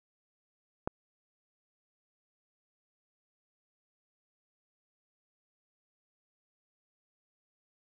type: click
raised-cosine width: 1 ms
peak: -17 dBFS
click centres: 0.875 s
effects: none